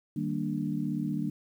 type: chord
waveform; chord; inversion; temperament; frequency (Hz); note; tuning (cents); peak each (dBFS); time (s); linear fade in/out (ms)
sine; Eb major seventh; none; equal with one note detuned; 155.56 / 196 / 231.7 / 293.7; Eb3 / G3 / Bb3 / D4; 0 / 0 / -10 / 0; -34; 0.16-1.3; 5
effects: 10-bit